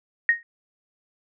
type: tone with exponential decay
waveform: sine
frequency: 1864.7 Hz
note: A#6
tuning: in tune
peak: -11 dBFS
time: 0.29-0.43 s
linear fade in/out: 1 ms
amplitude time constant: 29 ms
effects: none